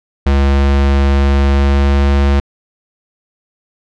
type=tone with pitch glide; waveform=square; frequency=69.3 to 69.86 Hz; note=C#2 to C#2; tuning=0 to +14 cents; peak=-9 dBFS; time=0.26-2.4 s; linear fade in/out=5 ms; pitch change=+14 cents; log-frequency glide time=1.43-2.13 s; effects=low-pass 4000 Hz 12 dB/octave